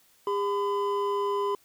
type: tone pair together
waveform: triangle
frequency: 403.9 / 1009.9 Hz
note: G#4 / B5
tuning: -48 / +38 cents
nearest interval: octave + major third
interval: 1586 cents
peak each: -25 / -27 dBFS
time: 0.27-1.55 s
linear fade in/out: 2 ms
effects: white hiss -62 dBFS RMS until 1.64 s